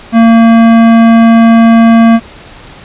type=tone with tanh clipping; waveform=sine; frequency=228.5 Hz; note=A#3; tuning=34 cents flat; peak=-3 dBFS; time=0.12-2.2 s; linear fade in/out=50 ms; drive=18 dB; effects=pink hiss -32 dBFS RMS until 2.84 s + resampled to 8000 Hz